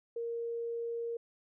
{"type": "tone", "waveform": "sine", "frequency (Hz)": 466.2, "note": "A#4", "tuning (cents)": 0, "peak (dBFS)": -34, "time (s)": [0.16, 1.17], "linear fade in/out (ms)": 5, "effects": []}